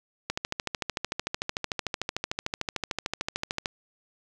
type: click train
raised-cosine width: 0.2 ms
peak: -11 dBFS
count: 46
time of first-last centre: 0.3-3.658 s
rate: 13.4 Hz
effects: none